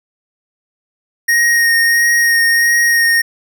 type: tone with vibrato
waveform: square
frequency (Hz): 1864.7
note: A#6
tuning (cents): 0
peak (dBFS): -10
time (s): 1.28-3.22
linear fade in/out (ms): 10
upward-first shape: sine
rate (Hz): 1.5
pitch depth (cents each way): 14
effects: none